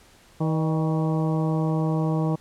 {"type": "harmonic tone with a mistuned harmonic", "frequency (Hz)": 159.2, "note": "D#3", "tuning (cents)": 40, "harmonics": [1, 2, 3, 4, 5, 6, 7], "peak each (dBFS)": [-22, -28, -32, -34, -36, -38, -39], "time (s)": [0.4, 2.36], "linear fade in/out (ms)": 10, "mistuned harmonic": 4, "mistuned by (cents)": -57, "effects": ["pink hiss -54 dBFS RMS until 2.4 s", "low-pass 11000 Hz 12 dB/octave"]}